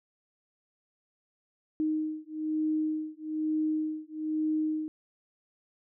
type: beating tone pair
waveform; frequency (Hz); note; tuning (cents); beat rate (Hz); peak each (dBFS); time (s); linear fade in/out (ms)
sine; 310 / 311.1; D#4 / D#4; -6 / 0; 1.1; -31; 1.8-4.88; 0
effects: none